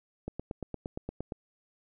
click train, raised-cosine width 2 ms, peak -22 dBFS, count 10, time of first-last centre 0.28-1.322 s, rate 8.64 Hz, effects none

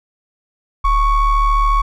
triangle ring-modulated tone, 571 Hz, D5, 49 cents flat, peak -6 dBFS, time 0.84-1.82 s, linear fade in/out 10 ms, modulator 534 Hz, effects none

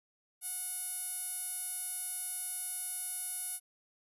sawtooth tone with band-pass filter, 730 Hz, F#5, 24 cents flat, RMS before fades -39 dBFS, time 0.41-3.6 s, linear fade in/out 50 ms, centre 11000 Hz, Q 7.7, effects none

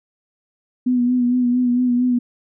sine tone with vibrato, 246.9 Hz, B3, in tune, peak -14 dBFS, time 0.86-2.19 s, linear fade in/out 10 ms, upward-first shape sine, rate 4.4 Hz, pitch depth 34 cents each way, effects none

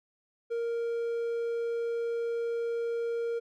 triangle tone, 466.2 Hz, A#4, in tune, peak -27 dBFS, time 0.5-3.4 s, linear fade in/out 20 ms, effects none

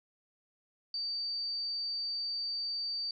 sine tone, 4619 Hz, D8, 30 cents flat, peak -33 dBFS, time 0.94-3.11 s, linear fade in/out 2 ms, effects none

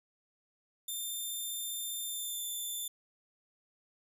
5% pulse tone with pitch glide, 3585 to 3542 Hz, A7 to A7, +32 to +11 cents, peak -29 dBFS, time 0.88-2.88 s, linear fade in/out 5 ms, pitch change -21 cents, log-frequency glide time 2.05-2.43 s, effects none

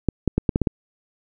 clicks, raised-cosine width 3 ms, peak -5 dBFS, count 7, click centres 0.087 / 0.277 / 0.38 / 0.492 / 0.559 / 0.617 / 0.672 s, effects none

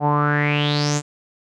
sawtooth tone with low-pass filter sweep, 146.83 Hz, D3, in tune, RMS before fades -19 dBFS, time 0-1.02 s, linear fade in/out 50 ms, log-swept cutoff 760 to 7600 Hz, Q 7.2, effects none

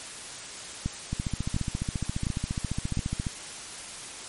two click trains, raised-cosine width 5 ms, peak -15 / -16 dBFS, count 4 / 32, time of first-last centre 0.86-2.973 / 1.13-3.268 s, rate 1.42 / 14.5 Hz, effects white hiss -40 dBFS RMS until 4.28 s + MP3 48 kbps

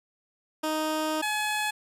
15% pulse tone pair in turn, 311.1 / 848.5 Hz, D#4 / G#5, 0 / +37 cents, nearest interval octave + perfect fourth, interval 1737 cents, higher second, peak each -20 dBFS, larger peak neither, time 0.63-1.22 / 1.22-1.71 s, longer first, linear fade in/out 10 ms, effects resampled to 32000 Hz + 9-bit

